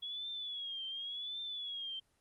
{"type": "tone with vibrato", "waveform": "sine", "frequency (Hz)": 3349, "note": "G#7", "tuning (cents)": 14, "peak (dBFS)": -39, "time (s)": [0.02, 2], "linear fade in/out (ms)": 10, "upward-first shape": "triangle", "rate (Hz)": 0.9, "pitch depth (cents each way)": 120, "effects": ["pink hiss -75 dBFS RMS until 2.2 s", "Opus 24 kbps"]}